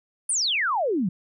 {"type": "exponential sweep", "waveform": "sine", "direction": "down", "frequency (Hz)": [10000, 166.7], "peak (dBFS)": -21, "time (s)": [0.29, 1.09], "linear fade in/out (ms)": 5, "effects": []}